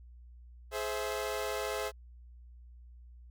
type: chord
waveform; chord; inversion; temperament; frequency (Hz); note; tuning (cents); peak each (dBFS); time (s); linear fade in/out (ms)
sawtooth; Ab augmented; none; equal with one note detuned; 421.3 / 523.3 / 659.3; Ab4 / C5 / E5; +25 / 0 / 0; -33 / -34 / -35; 0.71-1.92; 50
effects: added 60 Hz sine -50 dBFS peak until 3.3 s